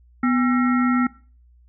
harmonic tone with a mistuned harmonic, 269.3 Hz, C#4, 50 cents flat, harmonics 1 / 3 / 5 / 7 / 8, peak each -17 / -32 / -24 / -31 / -35 dBFS, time 0.23-1.07 s, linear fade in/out 5 ms, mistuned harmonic 1, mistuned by -140 cents, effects noise-tail reverb RT60 0.4 s tail -21 dB re dry + added 60 Hz sine -50 dBFS peak until 1.68 s

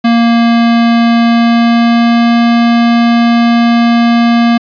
square tone with pitch glide, 233.1 to 234.6 Hz, A#3 to A#3, 0 to +11 cents, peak -6 dBFS, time 0.04-4.58 s, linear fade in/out 10 ms, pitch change +11 cents, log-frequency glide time 1.26-2.38 s, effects resampled to 11025 Hz + 7-bit

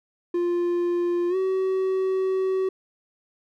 triangle tone with pitch glide, 349.2 to 378.6 Hz, F4 to F#4, 0 to +40 cents, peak -19 dBFS, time 0.34-2.69 s, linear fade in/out 5 ms, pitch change +140 cents, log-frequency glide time 1.29-1.36 s, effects none

